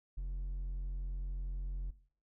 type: tone with hard clipping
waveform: sine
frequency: 44.35 Hz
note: F1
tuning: 27 cents sharp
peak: -37 dBFS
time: 0.17-1.91 s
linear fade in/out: 10 ms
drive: 3 dB
effects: noise-tail reverb RT60 0.5 s tail -17 dB re dry